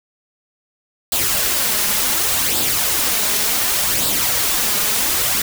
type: noise with flanger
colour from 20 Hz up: white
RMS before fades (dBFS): -18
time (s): 1.12-5.42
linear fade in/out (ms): 2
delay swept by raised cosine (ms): 0.24 to 4.94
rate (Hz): 0.68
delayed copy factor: +0.5
effects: none